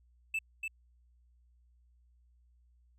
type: tone with echo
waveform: triangle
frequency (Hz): 2637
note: E7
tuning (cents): 0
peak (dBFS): -29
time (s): 0.34-0.39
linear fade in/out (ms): 5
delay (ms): 290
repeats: 1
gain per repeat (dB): -4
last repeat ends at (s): 0.68
effects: added 60 Hz sine -63 dBFS peak until 2.98 s